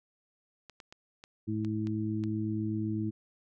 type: clicks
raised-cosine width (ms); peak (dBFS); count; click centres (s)
0.2; -30; 7; 0.697 / 0.802 / 0.925 / 1.239 / 1.648 / 1.871 / 2.238
type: harmonic tone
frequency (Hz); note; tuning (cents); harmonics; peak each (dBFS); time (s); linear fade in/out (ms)
107.9; A2; -33; 1 / 2 / 3; -34 / -34 / -34; 1.47-3.11; 20
effects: none